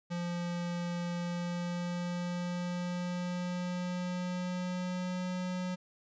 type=tone with pitch glide; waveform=square; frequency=174 to 182.02 Hz; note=F3 to F#3; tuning=-6 to -28 cents; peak=-34 dBFS; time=0.1-5.76 s; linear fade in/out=20 ms; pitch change=+78 cents; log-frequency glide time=1.16-5.26 s; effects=resampled to 16000 Hz